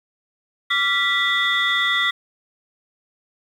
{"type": "tone cluster", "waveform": "sine", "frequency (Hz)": [1158, 1379, 1967, 3371, 3604], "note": ["D6", "F6", "B6", "G#7", "A7"], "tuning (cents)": [-25, -22, -7, 25, 41], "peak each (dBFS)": [-27, -25, -19, -24, -24], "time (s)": [0.7, 2.11], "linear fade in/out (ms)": 10, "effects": ["tanh soft clip ceiling -9 dBFS", "8-bit"]}